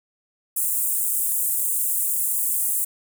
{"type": "high-pass noise", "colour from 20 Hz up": "pink", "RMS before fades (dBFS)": -23, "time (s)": [0.56, 2.85], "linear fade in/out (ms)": 10, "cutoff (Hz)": 8100, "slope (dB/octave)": 48, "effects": []}